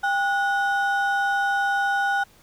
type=ring-modulated tone; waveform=triangle; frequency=1129 Hz; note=C#6; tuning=31 cents sharp; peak=-15 dBFS; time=0.03-2.24 s; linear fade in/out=10 ms; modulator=332 Hz; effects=pink hiss -55 dBFS RMS until 2.42 s